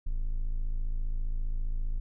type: tone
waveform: triangle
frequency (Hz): 27.5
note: A0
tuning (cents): 0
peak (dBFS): -25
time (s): 0.06-2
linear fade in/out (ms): 10
effects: none